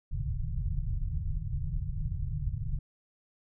pink low-pass noise, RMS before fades -32 dBFS, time 0.11-2.79 s, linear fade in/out 5 ms, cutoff 160 Hz, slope 96 dB/octave, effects none

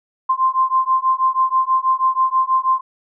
sine beating tone pair, 1043 / 1049.2 Hz, C6 / C6, -6 / +4 cents, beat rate 6.2 Hz, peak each -17 / -17 dBFS, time 0.29-2.81 s, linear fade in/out 10 ms, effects none

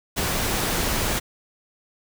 pink noise, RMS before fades -24 dBFS, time 0.16-1.2 s, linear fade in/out 20 ms, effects none

